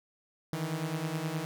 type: beating tone pair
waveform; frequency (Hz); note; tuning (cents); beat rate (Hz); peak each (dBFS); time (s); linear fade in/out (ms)
sawtooth; 152.8 / 162.4; D#3 / E3; -31 / -26; 9.6; -32 / -30; 0.53-1.45; 0
effects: none